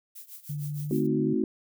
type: noise with tremolo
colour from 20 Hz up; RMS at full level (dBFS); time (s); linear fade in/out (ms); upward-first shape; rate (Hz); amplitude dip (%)
violet; -42; 0.15-1.07; 10; triangle; 6.5; 90
type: tone with pitch glide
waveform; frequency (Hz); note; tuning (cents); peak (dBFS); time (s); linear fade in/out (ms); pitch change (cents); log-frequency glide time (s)
sine; 147 to 148.71; D3 to D3; +2 to +22; -30; 0.49-1.34; 10; +20; 0.68-1.1
type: chord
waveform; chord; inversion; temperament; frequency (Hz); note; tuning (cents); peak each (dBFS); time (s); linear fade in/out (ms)
sine; A diminished seventh; none; equal with one note detuned; 220 / 261.6 / 316.7 / 370; A3 / C4 / Eb4 / Gb4; 0 / 0 / +31 / 0; -29; 0.91-1.44; 2
effects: none